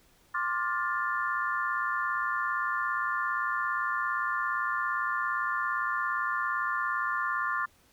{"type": "chord", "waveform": "sine", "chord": "D minor seventh", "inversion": "third", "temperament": "just", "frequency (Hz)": [1057.2, 1174.7, 1409.6, 1762], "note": ["C6", "D6", "F6", "A6"], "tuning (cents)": [18, 0, 16, 2], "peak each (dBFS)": -33, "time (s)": [0.34, 7.66], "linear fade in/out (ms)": 10, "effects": ["pink hiss -63 dBFS RMS until 7.92 s"]}